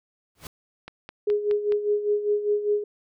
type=noise with exponential growth; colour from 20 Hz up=pink; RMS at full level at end=-34 dBFS; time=0.35-0.47 s; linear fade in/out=2 ms; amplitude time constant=26 ms
type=click train; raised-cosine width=0.3 ms; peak=-22 dBFS; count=5; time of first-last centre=0.88-1.722 s; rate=4.75 Hz
type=tone with tremolo; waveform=sine; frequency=415.3 Hz; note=G#4; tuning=in tune; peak=-18 dBFS; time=1.27-2.84 s; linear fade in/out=5 ms; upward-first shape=sine; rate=5 Hz; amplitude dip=70%
effects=none